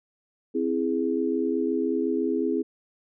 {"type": "chord", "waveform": "sine", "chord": "C augmented", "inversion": "none", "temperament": "equal", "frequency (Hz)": [261.6, 329.6, 415.3], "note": ["C4", "E4", "G#4"], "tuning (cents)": [0, 0, 0], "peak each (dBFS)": -27, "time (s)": [0.54, 2.63], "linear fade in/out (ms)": 20, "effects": []}